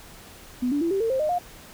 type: tone with pitch steps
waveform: sine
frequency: 248.6 / 288.9 / 335.7 / 390.1 / 453.3 / 526.8 / 612.1 / 711.3 Hz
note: B3 / D4 / E4 / G4 / A#4 / C5 / D#5 / F5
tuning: +12 / -28 / +32 / -8 / -48 / +12 / -28 / +32 cents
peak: -21 dBFS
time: 0.62-1.388 s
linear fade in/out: 10 ms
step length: 96 ms
effects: pink hiss -46 dBFS RMS until 1.73 s